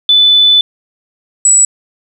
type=tone pair in turn; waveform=sine; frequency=3496 / 7848 Hz; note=A7 / B8; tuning=-12 / -12 cents; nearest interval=octave + major second; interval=1400 cents; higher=second; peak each=-4 dBFS; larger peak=neither; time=0.09-0.61 / 1.45-1.65 s; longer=first; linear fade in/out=2 ms; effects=7-bit